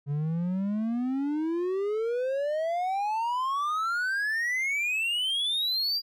triangle exponential sweep, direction up, 140 to 4831 Hz, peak -24 dBFS, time 0.06-6.02 s, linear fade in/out 50 ms, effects none

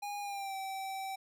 square tone with pitch glide, 818 to 772.5 Hz, G#5 to G5, -26 to -26 cents, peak -38 dBFS, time 0.02-1.16 s, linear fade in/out 10 ms, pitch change -100 cents, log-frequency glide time 0.2-0.56 s, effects none

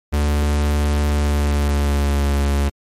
45% pulse tone with pitch glide, 73.42 to 70.92 Hz, D2 to C#2, 0 to +40 cents, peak -15 dBFS, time 0.12-2.7 s, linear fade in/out 20 ms, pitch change -60 cents, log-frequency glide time 1.1-2.23 s, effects MP3 64 kbps

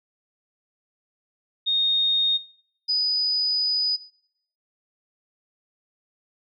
sine tone pair in turn, 3700 / 4973 Hz, A#7 / D#8, -14 / -2 cents, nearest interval perfect fourth, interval 512 cents, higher second, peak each -19 dBFS, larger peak neither, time 1.66-2.38 / 2.88-3.97 s, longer second, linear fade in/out 20 ms, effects noise-tail reverb RT60 0.7 s tail -21 dB re dry + MP3 48 kbps

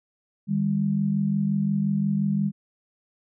sine tone pair together, 154.7 / 200.4 Hz, D#3 / G3, -10 / +38 cents, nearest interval major third, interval 448 cents, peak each -26 / -22 dBFS, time 0.47-2.52 s, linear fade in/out 50 ms, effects none

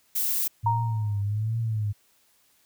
violet noise, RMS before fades -26 dBFS, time 0.15-0.48 s, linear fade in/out 10 ms
sine tone with vibrato, 107.5 Hz, A2, 40 cents flat, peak -24 dBFS, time 0.63-1.93 s, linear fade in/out 20 ms, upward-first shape triangle, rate 1.3 Hz, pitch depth 130 cents each way
sine tone with exponential decay, 932.3 Hz, A#5, in tune, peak -19 dBFS, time 0.66-1.22 s, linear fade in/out 5 ms, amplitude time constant 120 ms
effects white hiss -64 dBFS RMS until 2.65 s

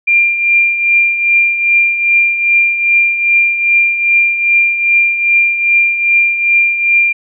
sine tone with tremolo, 2388 Hz, D7, 28 cents sharp, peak -5 dBFS, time 0.07-7.13 s, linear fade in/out 10 ms, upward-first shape triangle, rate 2.5 Hz, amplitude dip 65%, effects none

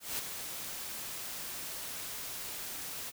white noise with ADSR envelope, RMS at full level -34 dBFS, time 0-3.12 s, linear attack 190 ms, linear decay 4 ms, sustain -7 dB, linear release 35 ms, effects none

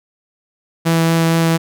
sawtooth tone with vibrato, 164.81 Hz, E3, in tune, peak -8 dBFS, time 0.85-1.58 s, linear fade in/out 20 ms, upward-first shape triangle, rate 4.3 Hz, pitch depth 8 cents each way, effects none

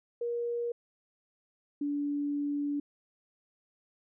sine tone pair in turn, 474.2 / 288.6 Hz, A#4 / D4, +30 / -30 cents, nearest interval major sixth, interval 860 cents, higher first, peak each -30 / -29 dBFS, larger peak second, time 0.21-0.72 / 1.81-2.8 s, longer second, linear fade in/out 5 ms, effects none

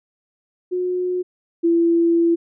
sine tone pair in turn, 362.3 / 336.9 Hz, F#4 / E4, -36 / +38 cents, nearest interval minor second, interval 126 cents, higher first, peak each -19 / -13 dBFS, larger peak second, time 0.71-1.23 / 1.63-2.36 s, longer second, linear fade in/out 20 ms, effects none

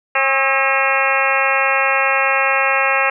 harmonic tone with a mistuned harmonic, 270.5 Hz, C#4, 42 cents flat, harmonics 2 / 3 / 4 / 5 / 6 / 7 / 8 / 9 / 10, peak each -22 / -22 / -22 / -22 / -22 / -22 / -22 / -22 / -22 dBFS, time 0.15-3.1 s, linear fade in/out 5 ms, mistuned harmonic 5, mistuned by -58 cents, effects none

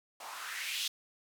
blue noise with band-pass filter sweep, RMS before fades -39 dBFS, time 0.2-0.88 s, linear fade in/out 5 ms, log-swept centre 740 to 3700 Hz, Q 2.7, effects none

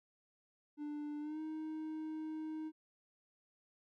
triangle tone with pitch glide, 296 to 312.9 Hz, D4 to D#4, +14 to +10 cents, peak -38 dBFS, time 0.77-2.72 s, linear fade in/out 50 ms, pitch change +96 cents, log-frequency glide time 1.2-1.4 s, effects none

